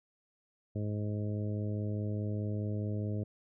harmonic tone, 104.8 Hz, G#2, 16 cents sharp, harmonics 1 / 2 / 3 / 4 / 5 / 6, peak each -33 / -39 / -43 / -45 / -47 / -49 dBFS, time 0.75-3.24 s, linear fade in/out 10 ms, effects none

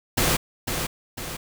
pink noise with echo, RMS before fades -21 dBFS, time 0.17-0.37 s, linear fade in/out 10 ms, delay 500 ms, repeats 2, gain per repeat -6 dB, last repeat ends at 1.37 s, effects none

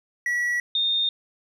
triangle / sine tone pair in turn, 1936 / 3655 Hz, B6 / A#7, -35 / -35 cents, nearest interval major seventh, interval 1100 cents, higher second, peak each -20 dBFS, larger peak neither, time 0.26-0.6 / 0.75-1.09 s, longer neither, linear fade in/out 2 ms, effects none

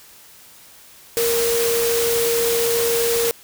sine tone in noise, 466.2 Hz, A#4, in tune, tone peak -18 dBFS, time 1.17-3.31 s, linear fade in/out 0 ms, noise white, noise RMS -23 dBFS, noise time 1.17-3.31 s, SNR +2 dB, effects white hiss -46 dBFS RMS until 3.43 s

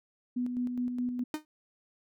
sine tone with tremolo, 246.9 Hz, B3, in tune, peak -28 dBFS, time 0.36-1.24 s, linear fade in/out 10 ms, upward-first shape square, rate 4.8 Hz, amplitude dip 40%
45% pulse tone with exponential decay, 306.5 Hz, D#4, 26 cents flat, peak -28 dBFS, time 1.34-1.45 s, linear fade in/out 1 ms, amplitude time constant 22 ms
effects none

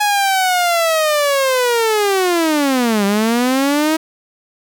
sawtooth linear two-way sweep, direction down then up, 839 to 196 to 320.7 Hz, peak -9 dBFS, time 0-3.97 s, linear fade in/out 10 ms, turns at 3.05 s, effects none

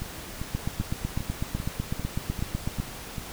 two click trains, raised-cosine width 5 ms, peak -20 / -15 dBFS, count 9 / 19, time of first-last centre 0.02-3.182 / 0.55-2.8 s, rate 2.53 / 8 Hz, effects pink hiss -40 dBFS RMS until 3.32 s

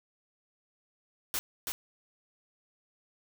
white noise with echo, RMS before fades -32 dBFS, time 1.34-1.39 s, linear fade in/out 0 ms, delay 330 ms, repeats 1, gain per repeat -3 dB, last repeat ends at 1.72 s, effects none

